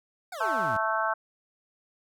25% pulse exponential sweep, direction down, 777 to 92.5 Hz, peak -32 dBFS, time 0.32-0.77 s, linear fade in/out 5 ms
harmonic tone, 220 Hz, A3, in tune, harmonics 3 / 4 / 5 / 6 / 7, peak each -31 / -31 / -31 / -31 / -31 dBFS, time 0.4-1.14 s, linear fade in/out 10 ms
effects none

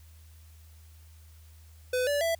square tone with pitch steps, 503 / 577.8 / 663.7 Hz, B4 / D5 / E5, +32 / -28 / +12 cents, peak -26 dBFS, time 1.93-2.35 s, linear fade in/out 5 ms, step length 140 ms, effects added 79 Hz sine -50 dBFS peak until 2.39 s + white hiss -62 dBFS RMS until 2.39 s

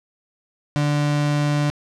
35% pulse tone, 146.83 Hz, D3, in tune, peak -16 dBFS, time 0.76-1.7 s, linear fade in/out 0 ms, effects low-pass 7000 Hz 12 dB/octave

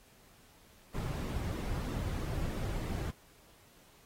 brown noise with flanger, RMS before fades -36 dBFS, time 0.94-3.11 s, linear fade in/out 10 ms, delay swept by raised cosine 1.2 to 4.6 ms, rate 3.1 Hz, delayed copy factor -0.5, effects pink hiss -62 dBFS RMS until 4.05 s + AAC 48 kbps

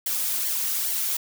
blue noise with flanger, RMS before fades -26 dBFS, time 0.06-1.17 s, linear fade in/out 5 ms, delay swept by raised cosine 0.78 to 2.98 ms, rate 2.4 Hz, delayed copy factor -0.65, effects none

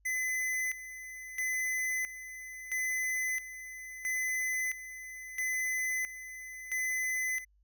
square tone with tremolo, 2023 Hz, B6, 41 cents sharp, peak -31 dBFS, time 0.05-7.45 s, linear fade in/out 10 ms, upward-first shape square, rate 0.75 Hz, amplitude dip 75%, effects added 50 Hz sine -64 dBFS peak until 7.63 s

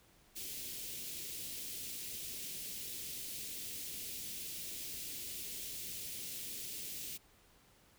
white band-stop noise, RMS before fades -44 dBFS, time 0.35-7.18 s, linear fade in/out 20 ms, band 450 to 2400 Hz, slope 24 dB/octave, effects pink hiss -66 dBFS RMS until 7.98 s

